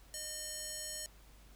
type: tone with band-pass filter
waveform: square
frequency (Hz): 610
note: D#5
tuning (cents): -34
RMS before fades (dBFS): -43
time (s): 0.14-1.06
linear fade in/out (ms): 0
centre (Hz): 8100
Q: 1.8
effects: added 50 Hz sine -58 dBFS peak until 1.55 s + pink hiss -63 dBFS RMS until 1.55 s